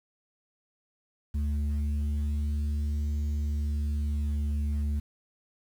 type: tone pair together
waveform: sine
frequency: 73.42 / 220 Hz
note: D2 / A3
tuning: 0 / 0 cents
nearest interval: octave + perfect fifth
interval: 1900 cents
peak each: -25 / -37 dBFS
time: 1.34-5 s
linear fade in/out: 10 ms
effects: tanh soft clip ceiling -22 dBFS + 9-bit